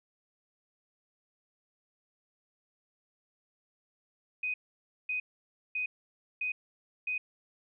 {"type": "tone bursts", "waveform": "sine", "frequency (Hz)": 2500, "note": "D#7", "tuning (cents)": 8, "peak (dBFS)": -30, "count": 5, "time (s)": [4.43, 7.18], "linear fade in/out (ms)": 5, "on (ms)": 110, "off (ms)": 550, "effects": []}